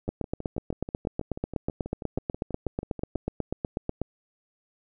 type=two click trains; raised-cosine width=2 ms; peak=-14 / -22 dBFS; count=33 / 20; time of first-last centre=0.09-4.016 / 0.08-3.154 s; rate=8.15 / 6.18 Hz; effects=none